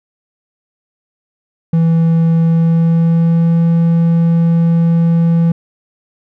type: tone with pitch glide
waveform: triangle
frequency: 164.81 to 167.21 Hz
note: E3 to E3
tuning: 0 to +25 cents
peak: -6 dBFS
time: 1.73-5.52 s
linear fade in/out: 5 ms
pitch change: +25 cents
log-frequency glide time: 2.42-3.63 s
effects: none